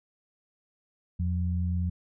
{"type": "tone pair together", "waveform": "sine", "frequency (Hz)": [84.72, 178.8], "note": ["E2", "F3"], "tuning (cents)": [48, 41], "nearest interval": "octave + minor second", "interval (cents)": 1293, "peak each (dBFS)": [-26, -32], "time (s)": [1.19, 1.9], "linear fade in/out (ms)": 10, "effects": []}